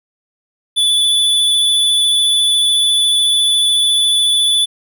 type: tone with vibrato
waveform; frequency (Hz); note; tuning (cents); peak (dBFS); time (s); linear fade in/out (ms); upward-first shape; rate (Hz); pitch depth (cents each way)
square; 3466; A7; -27; -11; 0.76-4.66; 20; sine; 14; 11
effects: none